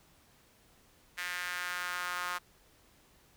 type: tone with high-pass filter sweep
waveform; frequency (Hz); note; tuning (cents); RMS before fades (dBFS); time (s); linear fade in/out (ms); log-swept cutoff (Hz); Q
sawtooth; 178.3; F3; +36; -37; 1.17-2.39; 20; 1800 to 1200; 2.7
effects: pink hiss -64 dBFS RMS until 3.36 s